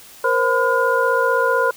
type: tone cluster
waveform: sine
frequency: 471.3 / 527 / 1009 / 1428 Hz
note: A#4 / C5 / B5 / F6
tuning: +19 / +12 / +37 / +38 cents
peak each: -20 dBFS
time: 0.24-1.71 s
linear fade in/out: 5 ms
effects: white hiss -43 dBFS RMS until 1.76 s